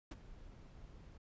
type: noise with ADSR envelope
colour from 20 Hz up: brown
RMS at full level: -38 dBFS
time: 0.11-1.18 s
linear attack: 6 ms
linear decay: 26 ms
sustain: -17 dB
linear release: 10 ms
effects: resampled to 16000 Hz